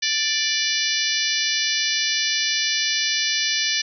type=harmonic tone; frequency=587.3 Hz; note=D5; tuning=in tune; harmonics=3 / 4 / 5 / 6 / 7 / 8 / 9 / 10; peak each=-28 / -28 / -28 / -28 / -28 / -28 / -28 / -28 dBFS; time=0.02-3.82 s; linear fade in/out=10 ms; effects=none